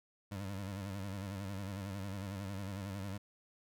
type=tone with vibrato; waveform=25% pulse; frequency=98 Hz; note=G2; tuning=in tune; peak=-36 dBFS; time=0.31-3.18 s; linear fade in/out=10 ms; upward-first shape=sine; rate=11 Hz; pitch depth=84 cents each way; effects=none